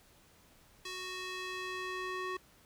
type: tone with band-pass filter sweep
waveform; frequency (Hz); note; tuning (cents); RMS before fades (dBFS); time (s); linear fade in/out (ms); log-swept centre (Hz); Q
square; 370; F#4; 0; -40; 0.85-2.37; 5; 4100 to 1400; 0.9
effects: pink hiss -63 dBFS RMS until 2.65 s